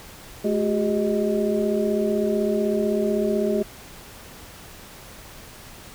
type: tone cluster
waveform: sine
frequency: 214.7 / 369.4 / 405.3 / 623 Hz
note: A3 / F#4 / G#4 / D#5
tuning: -42 / -3 / -42 / +2 cents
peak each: -24 / -26 / -24 / -27 dBFS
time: 0.44-3.63 s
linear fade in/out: 10 ms
effects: pink hiss -43 dBFS RMS until 5.94 s